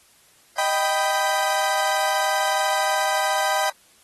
30% pulse chord, Eb augmented, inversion none, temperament equal with one note detuned, 622.3 / 784 / 992.9 Hz, Eb5 / G5 / B5, 0 / 0 / +9 cents, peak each -23 / -20 / -23 dBFS, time 0.58-3.7 s, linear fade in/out 5 ms, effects white hiss -56 dBFS RMS until 4.03 s + AAC 32 kbps

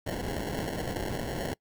white noise with sample-and-hold, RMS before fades -33 dBFS, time 0.06-1.54 s, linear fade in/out 10 ms, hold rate 1225 Hz, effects noise-tail reverb RT60 0.1 s tail -24 dB re dry

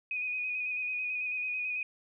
sine tone with vibrato, 2489 Hz, D#7, in tune, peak -31 dBFS, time 0.11-1.83 s, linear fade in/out 2 ms, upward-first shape square, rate 9.1 Hz, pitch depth 22 cents each way, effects none

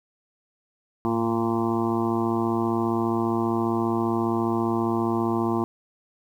harmonic tone with a mistuned harmonic, 114.9 Hz, A#2, 25 cents flat, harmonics 1 / 2 / 3 / 4 / 6 / 7 / 8 / 9 / 10, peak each -32 / -26 / -25 / -37 / -34 / -35 / -34 / -32 / -38 dBFS, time 1.05-5.64 s, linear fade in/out 0 ms, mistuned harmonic 1, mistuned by -100 cents, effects 9-bit

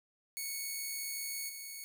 5% pulse tone with level steps, 2217 Hz, C#7, in tune, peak -27 / -33 dBFS, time 0.37-1.84 s, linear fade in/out 0 ms, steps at 1.48 s, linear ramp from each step 20 ms, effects none

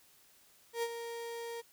35% pulse tone with ADSR envelope, 466.2 Hz, A#4, in tune, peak -29 dBFS, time 0.73-1.62 s, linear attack 97 ms, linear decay 49 ms, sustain -9 dB, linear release 22 ms, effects white hiss -64 dBFS RMS until 1.72 s

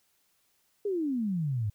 sine exponential sweep, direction down, 423.3 to 98.8 Hz, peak -27 dBFS, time 0.85-1.7 s, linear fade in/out 5 ms, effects white hiss -71 dBFS RMS until 1.74 s

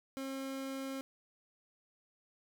30% pulse tone, 268.8 Hz, C4, 47 cents sharp, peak -36 dBFS, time 0.17-1.01 s, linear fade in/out 0 ms, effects none

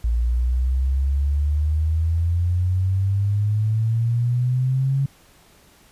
sine exponential sweep, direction up, 57 to 138.59 Hz, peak -17 dBFS, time 0.04-5.06 s, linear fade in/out 5 ms, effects pink hiss -53 dBFS RMS until 5.91 s + resampled to 32000 Hz

